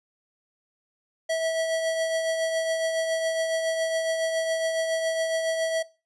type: tone with tremolo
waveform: square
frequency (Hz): 650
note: E5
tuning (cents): -24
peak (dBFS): -23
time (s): 1.29-5.83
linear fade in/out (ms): 10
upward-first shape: triangle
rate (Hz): 7.2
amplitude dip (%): 45
effects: noise-tail reverb RT60 0.3 s tail -20 dB re dry + resampled to 24000 Hz